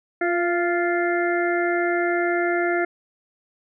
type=harmonic tone with a mistuned harmonic; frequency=349.2 Hz; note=F4; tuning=in tune; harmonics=1 / 2 / 4 / 5 / 6; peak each=-22 / -25 / -28 / -29 / -30 dBFS; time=0.21-2.85 s; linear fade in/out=5 ms; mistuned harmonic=2; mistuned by=-28 cents; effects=none